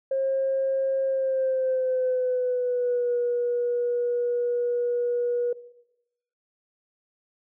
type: tone with pitch glide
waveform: sine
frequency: 536 to 483.1 Hz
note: C5 to B4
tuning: +42 to -38 cents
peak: -21 dBFS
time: 0.11-5.53 s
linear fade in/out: 5 ms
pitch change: -180 cents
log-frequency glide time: 1.04-3.16 s
effects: noise-tail reverb RT60 0.9 s tail -19 dB re dry + tanh soft clip ceiling -17 dBFS